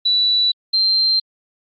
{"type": "tone pair in turn", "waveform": "sine", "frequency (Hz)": [3951, 4149], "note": ["B7", "C8"], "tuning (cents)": [0, -15], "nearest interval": "minor second", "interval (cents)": 85, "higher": "second", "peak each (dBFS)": -13, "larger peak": "neither", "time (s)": [[0.05, 0.52], [0.73, 1.2]], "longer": "neither", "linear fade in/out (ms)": 10, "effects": ["Opus 48 kbps"]}